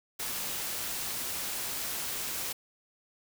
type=noise; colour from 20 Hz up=white; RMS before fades=-35 dBFS; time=0.19-2.53 s; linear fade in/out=10 ms; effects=none